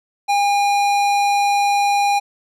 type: tone with tanh clipping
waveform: sine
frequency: 810 Hz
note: G#5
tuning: 43 cents flat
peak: -16 dBFS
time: 0.28-2.2 s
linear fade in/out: 20 ms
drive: 18 dB
effects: none